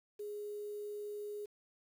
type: tone with quantisation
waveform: sine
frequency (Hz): 415.3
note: G#4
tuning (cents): 0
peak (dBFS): -40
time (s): 0.19-1.46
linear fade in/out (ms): 10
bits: 10
effects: none